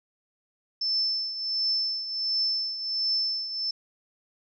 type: tone with tremolo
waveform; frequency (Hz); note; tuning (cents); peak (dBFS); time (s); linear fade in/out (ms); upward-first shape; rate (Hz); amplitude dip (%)
sine; 5290; E8; +5; -22; 0.81-3.71; 5; triangle; 1.4; 70
effects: none